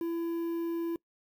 triangle tone with quantisation, 335.6 Hz, E4, 31 cents sharp, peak -28 dBFS, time 0.01-0.96 s, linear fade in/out 2 ms, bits 9, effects noise-tail reverb RT60 0.1 s tail -23 dB re dry

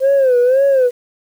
sine tone with vibrato, 520 Hz, C5, 11 cents flat, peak -7 dBFS, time 0-0.91 s, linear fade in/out 50 ms, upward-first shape sine, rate 1.9 Hz, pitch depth 120 cents each way, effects tanh soft clip ceiling -7 dBFS + 7-bit

